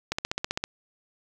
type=click train; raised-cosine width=0.2 ms; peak=-10 dBFS; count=9; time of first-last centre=0.12-0.639 s; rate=15.4 Hz; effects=8-bit